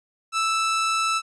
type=tone; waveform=sawtooth; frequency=1318.5 Hz; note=E6; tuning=in tune; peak=-17 dBFS; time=0.32-1.22 s; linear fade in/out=50 ms; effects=resampled to 22050 Hz